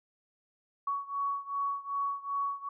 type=beating tone pair; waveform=sine; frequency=1120 / 1122.6 Hz; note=C#6 / C#6; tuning=+18 / +22 cents; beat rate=2.6 Hz; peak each=-33 / -35 dBFS; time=0.87-2.69 s; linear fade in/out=5 ms; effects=none